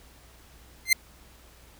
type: tone with exponential growth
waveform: sawtooth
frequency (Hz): 2084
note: C7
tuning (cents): -7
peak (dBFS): -10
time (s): 0.85-0.93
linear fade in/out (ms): 5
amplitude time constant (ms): 17
effects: added 60 Hz sine -55 dBFS peak until 1.79 s + pink hiss -55 dBFS RMS until 1.79 s